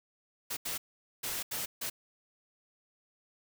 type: noise bursts at uneven times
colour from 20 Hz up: white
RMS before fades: -36 dBFS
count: 5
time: 0.5-0.57 / 0.65-0.78 / 1.23-1.43 / 1.51-1.66 / 1.81-1.9 s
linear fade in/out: 10 ms
effects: none